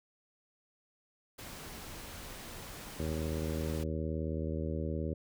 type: noise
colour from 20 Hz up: pink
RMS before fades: -46 dBFS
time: 1.38-3.84 s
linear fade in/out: 10 ms
type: harmonic tone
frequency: 79 Hz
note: D#2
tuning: 27 cents sharp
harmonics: 1 / 2 / 3 / 4 / 5 / 6 / 7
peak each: -36 / -39 / -41 / -42 / -43 / -44 / -44 dBFS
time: 2.99-5.14 s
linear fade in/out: 5 ms
effects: none